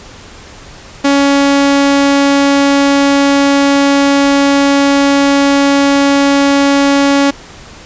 sawtooth tone, 280 Hz, C#4, 18 cents sharp, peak -3 dBFS, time 1.04-7.31 s, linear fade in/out 10 ms, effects pink hiss -34 dBFS RMS until 7.85 s + resampled to 16000 Hz

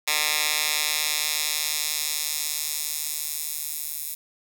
10% pulse tone with high-pass filter sweep, 151.5 Hz, D#3, 46 cents flat, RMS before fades -27 dBFS, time 0.07-4.15 s, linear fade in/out 10 ms, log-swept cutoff 2200 to 11000 Hz, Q 0.71, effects none

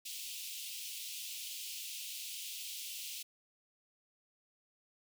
pink high-pass noise, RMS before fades -44 dBFS, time 0.05-3.23 s, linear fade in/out 10 ms, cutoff 2600 Hz, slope 48 dB/octave, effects none

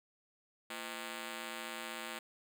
5% pulse ring-modulated tone, 284.9 Hz, C#4, 48 cents sharp, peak -27 dBFS, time 0.7-2.19 s, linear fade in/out 5 ms, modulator 58 Hz, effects none

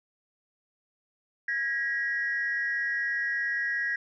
sine tone pair together, 1646 / 1909 Hz, G#6 / A#6, -16 / +41 cents, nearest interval minor third, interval 257 cents, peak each -29 / -28 dBFS, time 1.48-3.96 s, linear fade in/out 5 ms, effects tanh soft clip ceiling -20 dBFS

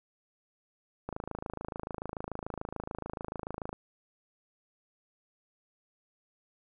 click train, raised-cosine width 1 ms, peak -22 dBFS, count 72, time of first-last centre 1.09-3.729 s, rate 26.9 Hz, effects none

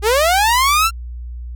sawtooth linear sweep, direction up, 392 to 1378 Hz, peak -8 dBFS, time 0.02-0.91 s, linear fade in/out 50 ms, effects added 60 Hz sine -26 dBFS peak until 1.55 s

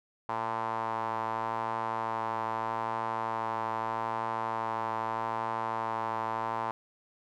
sawtooth tone with band-pass filter, 112.6 Hz, A2, 40 cents sharp, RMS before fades -33 dBFS, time 0.29-6.71 s, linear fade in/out 0 ms, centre 960 Hz, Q 4.2, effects none

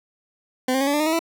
20% pulse tone with pitch steps, 255.7 / 265.3 / 275.3 / 285.7 / 296.4 / 307.6 / 319.2 / 331.2 Hz, C4 / C4 / C#4 / D4 / D4 / D#4 / D#4 / E4, -40 / +24 / -12 / -48 / +16 / -20 / +44 / +8 cents, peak -14 dBFS, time 0.68-1.192 s, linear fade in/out 5 ms, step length 64 ms, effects none

